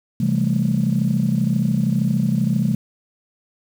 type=chord; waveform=sine; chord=A minor seventh; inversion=first; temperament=just; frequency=132 / 165 / 198 / 220 Hz; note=C3 / E3 / G3 / A3; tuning=+16 / +2 / +18 / 0 cents; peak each=-21 dBFS; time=0.2-2.75 s; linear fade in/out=5 ms; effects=tanh soft clip ceiling -8 dBFS + 7-bit